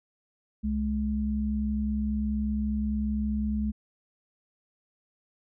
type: tone pair together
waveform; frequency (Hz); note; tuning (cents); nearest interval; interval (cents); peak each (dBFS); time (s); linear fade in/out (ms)
sine; 66.8 / 211.9; C2 / G#3; +36 / +35; octave + minor sixth; 1999; -30 / -27; 0.63-3.72; 20
effects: none